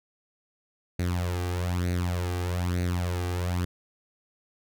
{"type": "tone with flanger", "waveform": "sawtooth", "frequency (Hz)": 88.8, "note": "F2", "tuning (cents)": 29, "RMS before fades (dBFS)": -28, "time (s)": [0.99, 3.65], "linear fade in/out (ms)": 5, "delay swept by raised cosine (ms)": [0.47, 2.57], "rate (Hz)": 1.1, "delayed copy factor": 0.7, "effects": []}